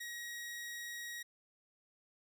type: tone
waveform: sawtooth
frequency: 1897 Hz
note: A#6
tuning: 30 cents sharp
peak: -39 dBFS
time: 0-1.23 s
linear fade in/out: 10 ms
effects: none